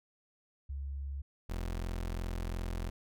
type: tone pair in turn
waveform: sine / 30% pulse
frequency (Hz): 69.3 / 42.84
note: C#2 / F1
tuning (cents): 0 / -33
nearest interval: minor sixth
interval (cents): 833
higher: first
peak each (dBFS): -36 / -32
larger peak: second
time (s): 0.69-1.22 / 1.49-2.9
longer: second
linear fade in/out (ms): 10
effects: none